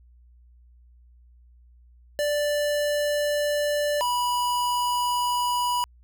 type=tone pair in turn; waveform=square; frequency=587.3 / 978.3 Hz; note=D5 / B5; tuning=0 / -17 cents; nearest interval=major sixth; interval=883 cents; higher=second; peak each=-23 dBFS; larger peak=neither; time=2.19-4.01 / 4.01-5.84 s; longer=second; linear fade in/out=0 ms; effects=added 60 Hz sine -51 dBFS peak until 6.03 s